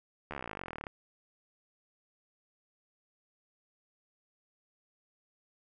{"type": "slowing click train", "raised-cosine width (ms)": 0.5, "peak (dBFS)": -24, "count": 29, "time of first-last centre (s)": [0.31, 0.868], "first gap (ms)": 13, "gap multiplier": 1.03, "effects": []}